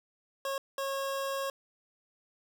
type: tone bursts at uneven times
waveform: 25% pulse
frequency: 546 Hz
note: C#5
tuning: 26 cents flat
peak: -28 dBFS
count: 2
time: 0.45-0.58 / 0.78-1.5 s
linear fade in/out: 2 ms
effects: none